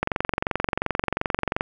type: click train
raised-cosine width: 0.5 ms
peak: -7 dBFS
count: 37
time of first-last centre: 0.03-1.609 s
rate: 22.8 Hz
effects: none